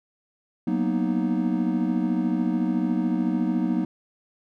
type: chord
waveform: triangle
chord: B major seventh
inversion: second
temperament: equal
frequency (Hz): 185 / 233.1 / 246.9 / 311.1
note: F#3 / A#3 / B3 / D#4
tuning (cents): 0 / 0 / 0 / 0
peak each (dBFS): -25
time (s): 0.67-3.85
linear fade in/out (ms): 5
effects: none